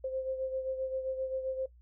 sine beating tone pair, 523.3 / 530.9 Hz, C5 / C5, 0 / +25 cents, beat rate 7.6 Hz, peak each -33 / -40 dBFS, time 0.04-1.66 s, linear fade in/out 5 ms, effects noise-tail reverb RT60 0.1 s tail -18 dB re dry + added 60 Hz sine -55 dBFS peak until 1.81 s

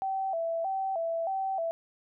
sine tone with vibrato, 715 Hz, F5, 41 cents sharp, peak -28 dBFS, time 0.02-1.71 s, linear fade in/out 0 ms, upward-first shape square, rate 1.6 Hz, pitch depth 130 cents each way, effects none

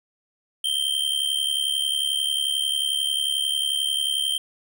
square tone with amplitude modulation, 3142 Hz, G7, 3 cents sharp, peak -19 dBFS, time 0.64-4.38 s, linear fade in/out 5 ms, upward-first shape sine, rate 71.2 Hz, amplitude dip 75%, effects none

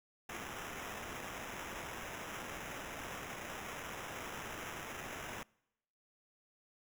white noise with sample-and-hold, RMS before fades -45 dBFS, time 0.29-5.43 s, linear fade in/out 2 ms, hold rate 4410 Hz, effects noise-tail reverb RT60 0.9 s tail -26 dB re dry

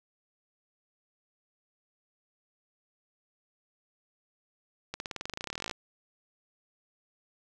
accelerating click train, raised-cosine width 0.2 ms, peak -18 dBFS, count 24, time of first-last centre 4.94-5.712 s, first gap 61 ms, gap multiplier 0.94, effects none

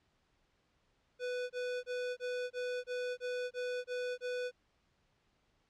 square tone bursts, 496.1 Hz, B4, 8 cents sharp, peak -36 dBFS, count 10, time 1.19-4.515 s, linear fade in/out 50 ms, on 310 ms, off 25 ms, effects pink hiss -75 dBFS RMS until 5.69 s + low-pass 5000 Hz 12 dB/octave

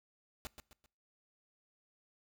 pink noise with echo, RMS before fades -43 dBFS, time 0.45-0.47 s, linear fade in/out 0 ms, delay 130 ms, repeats 3, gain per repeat -8 dB, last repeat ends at 0.86 s, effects noise-tail reverb RT60 0.6 s tail -24 dB re dry

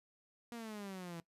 sawtooth exponential sweep, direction down, 239.2 to 164.81 Hz, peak -40 dBFS, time 0.52-1.2 s, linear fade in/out 0 ms, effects noise-tail reverb RT60 0.1 s tail -19 dB re dry + resampled to 32000 Hz

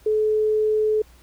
sine tone, 430.1 Hz, A4, 39 cents flat, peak -17 dBFS, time 0.06-1.02 s, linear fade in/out 5 ms, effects added 60 Hz sine -50 dBFS peak until 1.22 s + pink hiss -55 dBFS RMS until 1.22 s

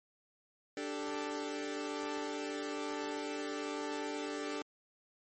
sawtooth chord, D suspended fourth, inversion none, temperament equal, 293.7 / 392 / 440 Hz, D4 / G4 / A4, 0 / 0 / 0 cents, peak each -36 / -39 / -38 dBFS, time 0.77-4.62 s, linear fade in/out 2 ms, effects MP3 32 kbps

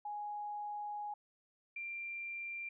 sine tone pair in turn, 831 / 2372 Hz, G#5 / D7, +1 / +17 cents, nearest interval octave + tritone, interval 1816 cents, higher second, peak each -39 / -40 dBFS, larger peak first, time 0.05-1.14 / 1.76-2.69 s, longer first, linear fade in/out 5 ms, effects none

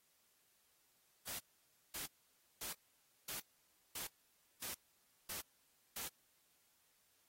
white noise bursts, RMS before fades -45 dBFS, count 8, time 1.27-6.08 s, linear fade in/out 5 ms, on 120 ms, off 550 ms, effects white hiss -75 dBFS RMS until 7.28 s + AAC 48 kbps

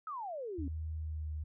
sine exponential sweep, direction down, 1318.5 to 258.7 Hz, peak -38 dBFS, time 0.07-0.68 s, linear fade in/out 2 ms
sine tone with pitch glide, 79 to 76.57 Hz, D#2 to D#2, +27 to -27 cents, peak -36 dBFS, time 0.58-1.44 s, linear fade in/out 10 ms, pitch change -54 cents, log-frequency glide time 0.92-1.32 s
effects none

